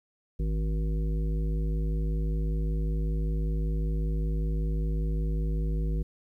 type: harmonic tone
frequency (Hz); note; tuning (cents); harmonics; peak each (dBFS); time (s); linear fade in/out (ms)
52.6; G#1; +23; 1 / 3 / 5 / 7 / 9; -26 / -33 / -43 / -43 / -45; 0.39-6.03; 10
effects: 11-bit